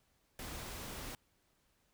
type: noise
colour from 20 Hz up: pink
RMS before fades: -45 dBFS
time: 0.39-1.15 s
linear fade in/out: 2 ms
effects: pink hiss -75 dBFS RMS until 1.93 s